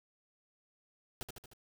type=noise with echo; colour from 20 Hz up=pink; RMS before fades=-41 dBFS; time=1.21-1.23 s; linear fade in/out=0 ms; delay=76 ms; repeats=4; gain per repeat=-4 dB; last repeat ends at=1.534 s; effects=none